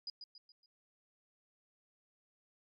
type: tone with echo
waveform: sine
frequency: 4919 Hz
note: D#8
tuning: 21 cents flat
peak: -39 dBFS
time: 0.07-0.1 s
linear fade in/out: 2 ms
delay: 140 ms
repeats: 4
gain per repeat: -7 dB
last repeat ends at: 0.66 s
effects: MP3 48 kbps